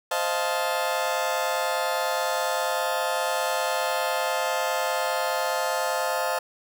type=chord; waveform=30% pulse; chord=F dominant seventh; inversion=second; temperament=just; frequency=523.8 / 628.6 / 698.5 / 873.1 Hz; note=C5 / Eb5 / F5 / A5; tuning=+2 / +18 / 0 / -14 cents; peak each=-27 dBFS; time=0.11-6.39 s; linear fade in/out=5 ms; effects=none